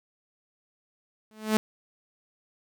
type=tone with exponential growth; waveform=sawtooth; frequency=216.5 Hz; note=A3; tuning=28 cents flat; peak=-13 dBFS; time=1.31-1.57 s; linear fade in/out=0 ms; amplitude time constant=55 ms; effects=none